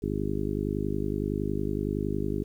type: harmonic tone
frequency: 50.8 Hz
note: G#1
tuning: 38 cents flat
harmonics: 1 / 2 / 3 / 4 / 5 / 6 / 7 / 8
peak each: -35 / -35 / -35 / -35 / -35 / -35 / -35 / -35 dBFS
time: 0.02-2.44 s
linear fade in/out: 10 ms
effects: 10-bit